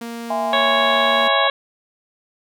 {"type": "tone", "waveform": "sawtooth", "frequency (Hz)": 233.1, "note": "A#3", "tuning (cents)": 0, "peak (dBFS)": -24, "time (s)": [0.01, 1.28], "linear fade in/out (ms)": 5}
{"type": "chord", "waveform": "sine", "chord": "E augmented", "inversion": "none", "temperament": "just", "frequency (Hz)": [659.3, 824.1, 1030.1], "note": ["E5", "G#5", "B#5"], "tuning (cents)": [0, -14, -27], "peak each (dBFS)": [-22, -23, -27], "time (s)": [0.3, 1.48], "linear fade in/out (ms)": 5}
{"type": "harmonic tone", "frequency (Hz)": 554, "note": "C#5", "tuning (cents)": -1, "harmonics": [1, 2, 3, 4, 5, 6, 7], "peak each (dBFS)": [-22, -20, -22, -26, -29, -24, -24], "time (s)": [0.53, 1.5], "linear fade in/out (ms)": 2}
{"effects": []}